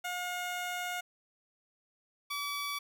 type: tone pair in turn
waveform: 15% pulse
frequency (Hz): 717 / 1146.1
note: F5 / D6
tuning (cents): +45 / -43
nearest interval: minor sixth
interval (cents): 812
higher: second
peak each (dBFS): -28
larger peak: neither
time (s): 0.04-1.01 / 2.3-2.79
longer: first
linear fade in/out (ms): 10
effects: none